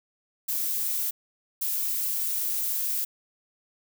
violet noise bursts at uneven times, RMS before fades -28 dBFS, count 2, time 0.48-1.11 / 1.61-3.05 s, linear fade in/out 10 ms, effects none

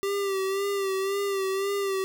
square tone with vibrato, 392 Hz, G4, in tune, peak -26 dBFS, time 0.03-2.04 s, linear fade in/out 0 ms, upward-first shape sine, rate 1.9 Hz, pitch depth 44 cents each way, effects none

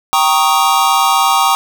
square chord, Eb dominant seventh, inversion first, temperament equal, 784 / 932.3 / 1108.7 / 1244.5 Hz, G5 / Bb5 / Db6 / Eb6, 0 / 0 / 0 / 0 cents, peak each -16 dBFS, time 0.13-1.55 s, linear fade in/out 0 ms, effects none

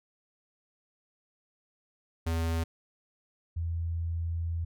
square / sine tone pair in turn, 82.41 / 83.61 Hz, E2 / E2, 0 / +25 cents, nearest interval unison, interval 25 cents, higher second, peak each -28 / -29 dBFS, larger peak first, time 2.26-2.64 / 3.56-4.65 s, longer second, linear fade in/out 10 ms, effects none

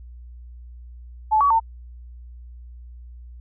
sine tone with pitch steps, 866 / 1133 / 903 Hz, A5 / C#6 / A5, -28 / +37 / +45 cents, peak -14 dBFS, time 1.31-1.601 s, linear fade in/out 20 ms, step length 97 ms, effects added 60 Hz sine -38 dBFS peak until 3.4 s

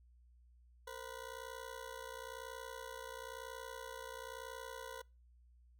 20% pulse ring-modulated tone, 491.5 Hz, B4, 8 cents flat, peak -38 dBFS, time 0.87-5.02 s, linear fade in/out 5 ms, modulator 30.5 Hz, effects noise-tail reverb RT60 0.3 s tail -25 dB re dry + added 60 Hz sine -62 dBFS peak until 5.79 s

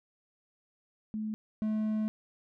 sine / triangle tone pair in turn, 215.8 / 215.8 Hz, A3 / A3, -33 / -33 cents, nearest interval unison, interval 0 cents, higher neither, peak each -32 / -26 dBFS, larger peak second, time 1.14-1.34 / 1.62-2.08 s, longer second, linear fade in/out 0 ms, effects none

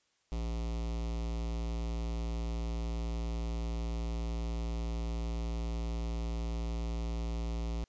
square tone with notch filter, 56.9 Hz, A#1, 41 cents flat, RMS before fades -35 dBFS, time 0.32-7.84 s, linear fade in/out 0 ms, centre 1600 Hz, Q 1.4, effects white hiss -74 dBFS RMS until 7.88 s + resampled to 16000 Hz

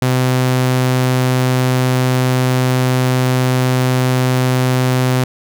sawtooth tone, 127.8 Hz, C3, 40 cents flat, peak -8 dBFS, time 0.02-5.24 s, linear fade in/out 2 ms, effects none

